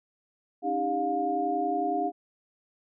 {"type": "tone cluster", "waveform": "sine", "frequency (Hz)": [279.2, 309.9, 398.4, 710], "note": ["C#4", "D#4", "G4", "F5"], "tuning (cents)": [13, -7, 28, 28], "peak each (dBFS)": [-35, -32, -33, -27], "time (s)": [0.62, 2.12], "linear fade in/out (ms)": 50, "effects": []}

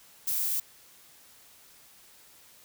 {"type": "noise", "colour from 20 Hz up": "violet", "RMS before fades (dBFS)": -29, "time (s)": [0.27, 0.6], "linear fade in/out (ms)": 5, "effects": ["white hiss -56 dBFS RMS until 2.64 s"]}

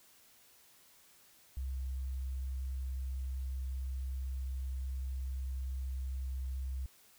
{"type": "tone", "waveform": "sine", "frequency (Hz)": 65.41, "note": "C2", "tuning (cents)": 0, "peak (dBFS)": -35, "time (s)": [1.57, 6.86], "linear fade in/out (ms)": 0, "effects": ["white hiss -63 dBFS RMS until 7.18 s"]}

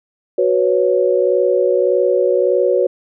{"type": "chord", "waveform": "sine", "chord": "F# suspended fourth", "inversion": "none", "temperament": "just", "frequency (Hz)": [370, 493.3, 555], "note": ["F#4", "B4", "C#5"], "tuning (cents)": [0, -2, 2], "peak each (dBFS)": -16, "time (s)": [0.38, 2.87], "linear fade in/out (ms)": 5, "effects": []}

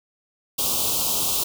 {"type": "band-stop noise", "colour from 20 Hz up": "white", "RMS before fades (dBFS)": -23, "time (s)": [0.58, 1.44], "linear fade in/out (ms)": 10, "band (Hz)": [1200, 2800], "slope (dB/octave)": 48, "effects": []}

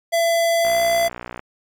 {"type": "tone with pitch glide", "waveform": "square", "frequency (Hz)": [672, 676.3], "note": ["E5", "E5"], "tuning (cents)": [33, 44], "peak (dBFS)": -16, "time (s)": [0.12, 1.09], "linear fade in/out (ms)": 20, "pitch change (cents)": 11, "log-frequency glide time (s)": [0.56, 0.79]}
{"type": "click train", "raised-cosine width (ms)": 0.5, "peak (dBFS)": -16, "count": 46, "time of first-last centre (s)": [0.65, 1.394], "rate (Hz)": 60.5}
{"effects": ["MP3 96 kbps"]}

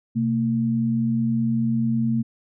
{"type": "tone pair together", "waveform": "sine", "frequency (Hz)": [127.57, 227.3], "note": ["C3", "A#3"], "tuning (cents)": [-43, -43], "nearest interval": "minor seventh", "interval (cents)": 1000, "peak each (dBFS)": [-25, -20], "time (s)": [0.15, 2.23], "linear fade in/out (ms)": 20, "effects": []}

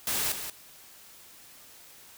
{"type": "noise with echo", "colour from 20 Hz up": "white", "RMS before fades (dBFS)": -29, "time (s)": [0.07, 0.32], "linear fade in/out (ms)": 2, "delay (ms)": 180, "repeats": 1, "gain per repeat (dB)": -8, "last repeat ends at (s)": 0.5, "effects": ["white hiss -52 dBFS RMS until 2.17 s"]}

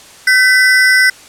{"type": "ring-modulated tone", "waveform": "square", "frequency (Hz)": 1760, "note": "A6", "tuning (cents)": 0, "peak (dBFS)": -4, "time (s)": [0.27, 1.1], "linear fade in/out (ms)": 5, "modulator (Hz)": 231, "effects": ["white hiss -38 dBFS RMS until 1.28 s", "low-pass 9000 Hz 12 dB/octave"]}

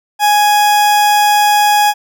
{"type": "tone", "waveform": "40% pulse", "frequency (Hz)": 832, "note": "G#5", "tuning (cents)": 3, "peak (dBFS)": -7, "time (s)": [0.19, 1.94], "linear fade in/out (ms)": 50, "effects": []}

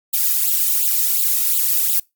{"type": "noise with flanger", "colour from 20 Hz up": "violet", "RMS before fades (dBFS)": -17, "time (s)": [0.13, 2], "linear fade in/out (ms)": 10, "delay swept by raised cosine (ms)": [0.25, 1.65], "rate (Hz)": 2.8, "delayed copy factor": 0.9, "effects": ["noise-tail reverb RT60 0.2 s tail -24 dB re dry", "Opus 48 kbps"]}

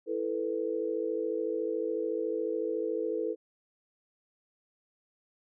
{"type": "chord", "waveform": "sine", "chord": "E suspended fourth", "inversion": "none", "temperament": "equal", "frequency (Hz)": [329.6, 440, 493.9], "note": ["E4", "A4", "B4"], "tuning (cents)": [0, 0, 0], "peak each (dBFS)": [-35, -32, -34], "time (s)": [0.06, 3.36], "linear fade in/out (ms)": 50, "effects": []}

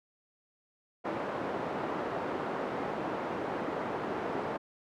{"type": "band-pass noise", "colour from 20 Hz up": "pink", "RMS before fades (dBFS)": -35, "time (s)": [1.04, 4.58], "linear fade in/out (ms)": 20, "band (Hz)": [290, 1100], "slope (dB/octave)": 12, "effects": []}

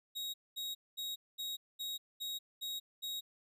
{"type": "tone bursts", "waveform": "40% pulse", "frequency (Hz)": 3788, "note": "A#7", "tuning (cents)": 27, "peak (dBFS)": -37, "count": 8, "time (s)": [0.15, 3.21], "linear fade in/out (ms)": 20, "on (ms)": 190, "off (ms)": 220, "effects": []}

